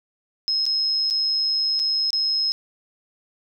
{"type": "tone with dropouts", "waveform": "sine", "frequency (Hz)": 5150, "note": "E8", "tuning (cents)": -41, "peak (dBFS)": -19, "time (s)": [0.48, 2.52], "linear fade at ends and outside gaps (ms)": 0, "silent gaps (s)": [[0.655, 0.664], [1.101, 1.108], [1.793, 1.798], [2.105, 2.131]], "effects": []}